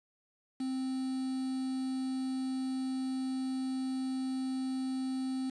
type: tone with quantisation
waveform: triangle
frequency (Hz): 261.6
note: C4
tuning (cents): 0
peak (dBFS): -30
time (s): 0.6-5.5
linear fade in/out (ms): 5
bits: 8
effects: resampled to 24000 Hz